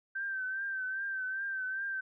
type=tone with vibrato; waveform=sine; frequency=1555 Hz; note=G6; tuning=14 cents flat; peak=-33 dBFS; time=0.15-2.01 s; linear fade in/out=10 ms; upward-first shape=triangle; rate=2.5 Hz; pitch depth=56 cents each way; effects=none